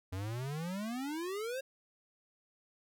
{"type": "exponential sweep", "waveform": "square", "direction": "up", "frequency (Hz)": [89.9, 547], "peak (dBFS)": -37, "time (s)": [0.12, 1.61], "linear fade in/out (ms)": 10, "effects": []}